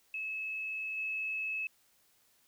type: tone with level steps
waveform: sine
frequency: 2592 Hz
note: E7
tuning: 30 cents flat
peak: -35 / -33 dBFS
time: 0.14-1.67 s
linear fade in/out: 2 ms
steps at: 0.97 s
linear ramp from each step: 10 ms
effects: white hiss -69 dBFS RMS until 2.47 s